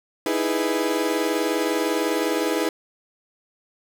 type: chord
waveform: 35% pulse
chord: E major seventh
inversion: third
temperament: equal with one note detuned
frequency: 309.7 / 329.6 / 415.3 / 493.9 Hz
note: D#4 / E4 / G#4 / B4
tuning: -8 / 0 / 0 / 0 cents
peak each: -25 dBFS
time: 0.26-2.69 s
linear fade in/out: 2 ms
effects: none